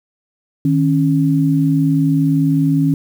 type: tone pair together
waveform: sine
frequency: 155.56 / 275.3 Hz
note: D#3 / C#4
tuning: 0 / -12 cents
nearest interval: minor seventh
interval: 988 cents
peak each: -14 dBFS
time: 0.65-2.94 s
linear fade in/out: 2 ms
effects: 7-bit